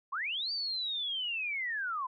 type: linear two-way sweep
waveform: sine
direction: up then down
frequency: 987.8 to 4669 to 987.8 Hz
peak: -32 dBFS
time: 0.12-2.07 s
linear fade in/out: 10 ms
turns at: 0.52 s
effects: none